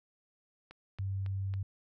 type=click train; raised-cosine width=0.3 ms; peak=-34 dBFS; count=4; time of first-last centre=0.71-1.539 s; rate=3.62 Hz
type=tone; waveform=sine; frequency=97 Hz; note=G2; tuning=18 cents flat; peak=-32 dBFS; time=0.99-1.63 s; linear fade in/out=5 ms
effects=none